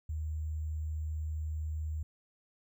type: tone with sample-and-hold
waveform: sine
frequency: 77.7 Hz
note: D#2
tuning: 2 cents flat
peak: -33 dBFS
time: 0.09-2.03 s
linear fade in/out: 5 ms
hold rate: 7350 Hz
effects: none